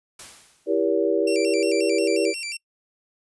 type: noise with exponential decay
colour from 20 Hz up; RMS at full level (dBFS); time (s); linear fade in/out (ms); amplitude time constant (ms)
white; -38; 0.19-0.93; 5; 160
type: chord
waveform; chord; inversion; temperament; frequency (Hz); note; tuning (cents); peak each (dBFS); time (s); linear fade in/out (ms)
sine; E diminished seventh; none; just; 329.6 / 395.6 / 474.7 / 569.6; E4 / G4 / Bb4 / Db5; 0 / +16 / +31 / +47; -24 / -23 / -24 / -25; 0.66-2.34; 50
type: tone with vibrato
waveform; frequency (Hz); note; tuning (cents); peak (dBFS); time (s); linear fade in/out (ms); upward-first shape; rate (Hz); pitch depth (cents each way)
20% pulse; 2527; D#7; +26; -24; 1.27-2.57; 5; square; 5.6; 130
effects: noise-tail reverb RT60 0.1 s tail -24 dB re dry + resampled to 24000 Hz